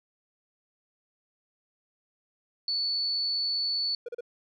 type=tone; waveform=sine; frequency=4455 Hz; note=C#8; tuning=8 cents sharp; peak=-26 dBFS; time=2.68-3.95 s; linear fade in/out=2 ms
type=tone bursts; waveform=triangle; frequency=480 Hz; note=B4; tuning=49 cents flat; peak=-31 dBFS; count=3; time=4.06-4.208 s; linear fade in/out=5 ms; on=26 ms; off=35 ms
effects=none